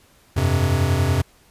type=chord; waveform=square; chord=F suspended second; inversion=none; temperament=equal; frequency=87.31 / 98 / 130.81 Hz; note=F2 / G2 / C3; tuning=0 / 0 / 0 cents; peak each=-21 / -23 / -22 dBFS; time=0.36-1.22 s; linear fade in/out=10 ms; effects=pink hiss -55 dBFS RMS until 1.5 s + resampled to 32000 Hz